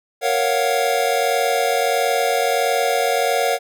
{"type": "chord", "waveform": "square", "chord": "Gb major seventh", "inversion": "first", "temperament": "equal", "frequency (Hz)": [466.2, 554.4, 698.5, 740], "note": ["Bb4", "Db5", "F5", "Gb5"], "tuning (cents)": [0, 0, 0, 0], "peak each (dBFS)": -23, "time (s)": [0.21, 3.59], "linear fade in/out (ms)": 50, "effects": []}